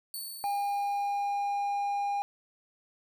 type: tone with exponential decay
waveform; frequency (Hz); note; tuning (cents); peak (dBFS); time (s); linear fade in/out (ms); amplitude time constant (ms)
5% pulse; 4478; C#8; +17; -28; 0.14-1.71; 1; 340
type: tone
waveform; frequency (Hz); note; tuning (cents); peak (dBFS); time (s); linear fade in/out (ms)
triangle; 808; G#5; -48; -26; 0.44-2.22; 0
effects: none